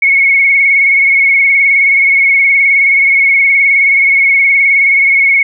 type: tone with vibrato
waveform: sine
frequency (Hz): 2200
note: C#7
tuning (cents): -14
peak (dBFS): -5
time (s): 0.02-5.43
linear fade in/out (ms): 5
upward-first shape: triangle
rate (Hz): 19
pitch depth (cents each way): 45
effects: none